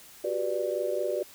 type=chord; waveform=sine; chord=G major seventh; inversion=third; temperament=just; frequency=367.5 / 392 / 490 / 588 Hz; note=F#4 / G4 / B4 / D5; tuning=-12 / 0 / -14 / +2 cents; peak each=-33 / -34 / -33 / -30 dBFS; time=0.24-1.23 s; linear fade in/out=5 ms; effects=white hiss -51 dBFS RMS until 1.34 s